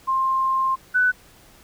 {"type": "tone pair in turn", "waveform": "sine", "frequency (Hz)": [1057, 1494.8], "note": ["C6", "F#6"], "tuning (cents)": [17, 17], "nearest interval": "tritone", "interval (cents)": 600, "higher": "second", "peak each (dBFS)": [-18, -15], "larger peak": "second", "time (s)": [[0.07, 0.76], [0.94, 1.12]], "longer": "first", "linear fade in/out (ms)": 20, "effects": ["pink hiss -51 dBFS RMS until 1.63 s"]}